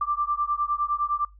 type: beating tone pair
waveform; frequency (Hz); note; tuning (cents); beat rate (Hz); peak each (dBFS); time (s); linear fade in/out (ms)
sine; 1174.7 / 1184.5; D6 / D6; 0 / +14; 9.8; -26; 0.01-1.25; 5
effects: noise-tail reverb RT60 0.2 s tail -23 dB re dry + added 50 Hz sine -48 dBFS peak until 1.39 s